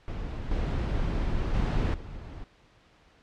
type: noise with level steps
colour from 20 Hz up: brown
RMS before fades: -34 / -28 / -25 / -40 dBFS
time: 0.08-2.44 s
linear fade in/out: 0 ms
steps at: 0.51 / 1.54 / 1.94 s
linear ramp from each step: 2 ms
effects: pink hiss -60 dBFS RMS until 3.22 s + low-pass 4000 Hz 12 dB/octave